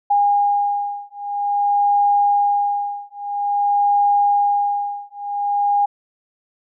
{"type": "beating tone pair", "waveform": "sine", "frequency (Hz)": [814, 814.5], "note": ["G#5", "G#5"], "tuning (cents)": [-35, -34], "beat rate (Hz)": 0.5, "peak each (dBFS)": -18, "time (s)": [0.1, 5.86], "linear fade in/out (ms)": 10, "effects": []}